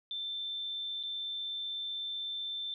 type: tone with dropouts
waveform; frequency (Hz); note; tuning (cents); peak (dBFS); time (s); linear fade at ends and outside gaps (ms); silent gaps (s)
sine; 3552; A7; +16; -35; 0.11-2.74; 1; 1.029-1.035
effects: none